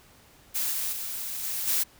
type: noise with level steps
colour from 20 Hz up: blue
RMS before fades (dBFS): -28 / -30 / -34 / -31 / -25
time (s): 0.54-1.84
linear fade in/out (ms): 20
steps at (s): 0.71 / 0.92 / 1.43 / 1.67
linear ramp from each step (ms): 10
effects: pink hiss -56 dBFS RMS until 1.99 s